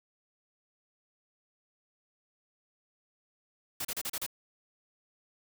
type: noise bursts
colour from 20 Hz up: white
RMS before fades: -35 dBFS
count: 6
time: 3.8-4.264 s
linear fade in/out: 5 ms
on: 49 ms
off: 34 ms
effects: none